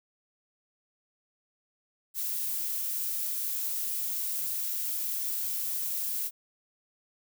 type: noise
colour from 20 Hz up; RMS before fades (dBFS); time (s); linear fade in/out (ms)
violet; -32; 2.14-6.31; 50
effects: none